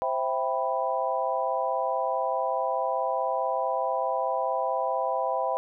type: chord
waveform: sine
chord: C major seventh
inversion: none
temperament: equal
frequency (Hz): 523.3 / 659.3 / 784 / 987.8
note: C5 / E5 / G5 / B5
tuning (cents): 0 / 0 / 0 / 0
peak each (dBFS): -30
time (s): 0.02-5.57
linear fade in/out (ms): 0
effects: none